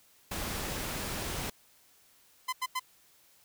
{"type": "noise", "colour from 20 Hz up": "pink", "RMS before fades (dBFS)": -36, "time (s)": [0.31, 1.5], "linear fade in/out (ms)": 5}
{"type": "tone bursts", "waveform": "sawtooth", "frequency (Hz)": 1022, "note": "C6", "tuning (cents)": -41, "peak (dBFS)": -26, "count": 3, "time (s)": [2.48, 2.797], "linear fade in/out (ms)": 10, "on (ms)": 47, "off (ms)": 88}
{"effects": ["white hiss -63 dBFS RMS until 3.44 s"]}